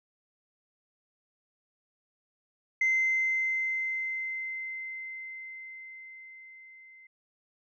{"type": "tone with level ramp", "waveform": "sine", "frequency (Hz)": 2072, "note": "C7", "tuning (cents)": -17, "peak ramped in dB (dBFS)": [-21, -51], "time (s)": [2.81, 7.07], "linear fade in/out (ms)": 5, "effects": ["tanh soft clip ceiling -19 dBFS"]}